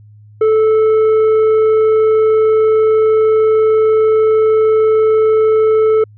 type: tone with tanh clipping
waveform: sine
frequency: 436.8 Hz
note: A4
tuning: 13 cents flat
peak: -9 dBFS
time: 0.41-6.04 s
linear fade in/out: 5 ms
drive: 6 dB
effects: added 105 Hz sine -38 dBFS peak until 6.17 s